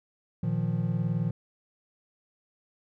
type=chord; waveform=triangle; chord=Bb suspended fourth; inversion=none; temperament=equal; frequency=116.54 / 155.56 / 174.61 Hz; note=Bb2 / Eb3 / F3; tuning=0 / 0 / 0 cents; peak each=-28 dBFS; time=0.43-1.31 s; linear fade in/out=5 ms; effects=none